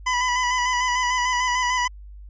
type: tone with vibrato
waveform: 25% pulse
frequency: 993 Hz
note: B5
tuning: 9 cents sharp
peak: -16 dBFS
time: 0.06-1.88 s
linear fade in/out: 10 ms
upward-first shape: square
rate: 6.7 Hz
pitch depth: 28 cents each way
effects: added 50 Hz sine -38 dBFS peak until 2.29 s + resampled to 16000 Hz